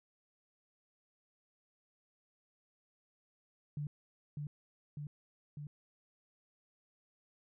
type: tone with echo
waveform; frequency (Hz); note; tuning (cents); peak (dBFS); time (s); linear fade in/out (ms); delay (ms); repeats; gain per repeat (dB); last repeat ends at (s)
sine; 146.83; D3; 0; -36; 3.77-3.87; 2; 600; 3; -2; 5.67
effects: none